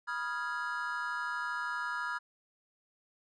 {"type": "chord", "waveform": "triangle", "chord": "F half-diminished seventh", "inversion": "second", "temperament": "equal with one note detuned", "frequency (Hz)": [978.7, 1244.5, 1396.9, 1661.2], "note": ["Cb6", "Eb6", "F6", "Ab6"], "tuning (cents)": [-16, 0, 0, 0], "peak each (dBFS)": [-38, -39, -36, -37], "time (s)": [0.07, 2.19], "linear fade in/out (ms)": 20, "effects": ["resampled to 22050 Hz"]}